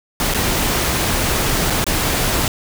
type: noise with dropouts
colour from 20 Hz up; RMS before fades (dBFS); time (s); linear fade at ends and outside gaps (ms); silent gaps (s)
pink; -18; 0.2-2.48; 1; 0.339-0.345 / 1.7-1.704 / 1.842-1.866
effects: none